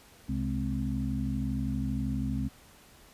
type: harmonic tone with a mistuned harmonic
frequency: 65.41 Hz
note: C2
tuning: in tune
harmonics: 1 / 2 / 3 / 4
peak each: -34 / -34 / -34 / -34 dBFS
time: 0.28-2.49 s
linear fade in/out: 20 ms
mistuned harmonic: 3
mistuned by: +110 cents
effects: pink hiss -56 dBFS RMS until 3.13 s + resampled to 32000 Hz